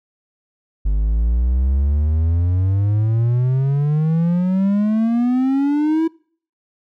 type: exponential sweep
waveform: triangle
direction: up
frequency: 48.99 to 329.6 Hz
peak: -12 dBFS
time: 0.85-6.08 s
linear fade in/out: 10 ms
effects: noise-tail reverb RT60 0.5 s tail -24 dB re dry